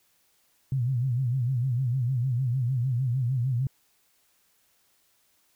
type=tone with vibrato; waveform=sine; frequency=126 Hz; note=B2; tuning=35 cents sharp; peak=-23 dBFS; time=0.72-3.67 s; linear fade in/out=2 ms; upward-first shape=sine; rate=6.6 Hz; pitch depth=130 cents each way; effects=white hiss -67 dBFS RMS until 5.55 s